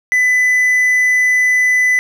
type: tone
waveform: triangle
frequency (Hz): 2000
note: B6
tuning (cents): +21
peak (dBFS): -8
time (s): 0.12-1.99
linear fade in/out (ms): 0
effects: none